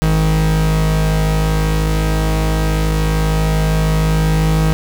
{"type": "tone pair together", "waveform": "45% pulse", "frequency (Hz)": [52.83, 158.3], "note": ["G#1", "D#3"], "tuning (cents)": [30, 30], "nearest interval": "octave + perfect fifth", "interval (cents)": 1900, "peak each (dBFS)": -15, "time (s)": [0.02, 4.73], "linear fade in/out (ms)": 0, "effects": []}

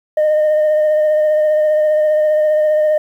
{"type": "tone with vibrato", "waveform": "sine", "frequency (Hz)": 612, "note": "D#5", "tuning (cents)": -29, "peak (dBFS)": -8, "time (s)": [0.17, 2.98], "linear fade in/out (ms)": 5, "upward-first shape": "sine", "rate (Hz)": 15, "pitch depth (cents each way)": 18, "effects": ["tanh soft clip ceiling -9 dBFS", "8-bit"]}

